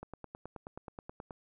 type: click train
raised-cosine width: 1 ms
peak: -29 dBFS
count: 13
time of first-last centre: 0.03-1.308 s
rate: 9.39 Hz
effects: none